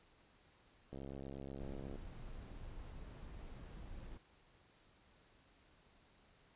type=click train; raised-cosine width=2 ms; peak=-35 dBFS; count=71; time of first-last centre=0.93-1.956 s; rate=68.2 Hz
type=noise; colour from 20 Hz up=brown; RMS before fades=-50 dBFS; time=1.6-4.18 s; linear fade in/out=10 ms
effects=pink hiss -69 dBFS RMS until 6.55 s + resampled to 8000 Hz